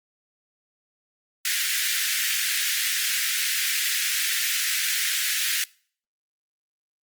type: high-pass noise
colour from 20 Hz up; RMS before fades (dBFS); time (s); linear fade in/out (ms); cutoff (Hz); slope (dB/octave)
pink; -25; 1.45-5.64; 2; 1600; 48
effects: noise-tail reverb RT60 0.5 s tail -24 dB re dry + Opus 32 kbps